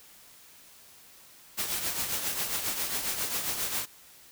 white noise with tremolo, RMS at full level -29 dBFS, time 1.57-3.86 s, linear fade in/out 20 ms, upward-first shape triangle, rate 7.4 Hz, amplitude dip 60%, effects white hiss -54 dBFS RMS until 4.31 s

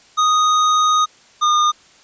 square tone pair in turn, 1244.5 / 1217.5 Hz, D#6 / D#6, 0 / -38 cents, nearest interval unison, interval 38 cents, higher first, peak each -13 dBFS, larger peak neither, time 0.17-1.06 / 1.41-1.72 s, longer first, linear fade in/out 20 ms, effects white hiss -49 dBFS RMS until 2.03 s + resampled to 16000 Hz

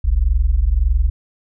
sine tone pair together, 43.66 / 65.41 Hz, F1 / C2, 0 / 0 cents, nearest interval perfect fifth, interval 700 cents, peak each -15 dBFS, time 0.04-1.1 s, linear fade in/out 10 ms, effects none

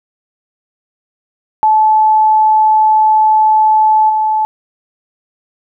sine tone with level steps, 866 Hz, A5, 28 cents flat, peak -6 / -10 dBFS, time 1.63-4.45 s, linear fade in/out 0 ms, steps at 4.09 s, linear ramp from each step 10 ms, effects none

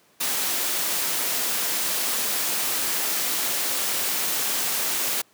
white noise, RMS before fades -25 dBFS, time 0.2-5.22 s, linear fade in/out 10 ms, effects pink hiss -59 dBFS RMS until 5.33 s + high-pass 200 Hz 12 dB/octave

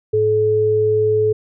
sine tone pair together, 107.5 / 430 Hz, A2 / A4, -40 / -40 cents, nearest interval 2 octaves, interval 2400 cents, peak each -23 / -13 dBFS, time 0.13-1.33 s, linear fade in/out 10 ms, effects none

